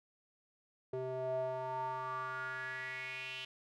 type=tone with band-pass filter sweep; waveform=square; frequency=129.4 Hz; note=C3; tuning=19 cents flat; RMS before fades=-40 dBFS; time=0.93-3.45 s; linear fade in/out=5 ms; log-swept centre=470 to 3000 Hz; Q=5.8; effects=none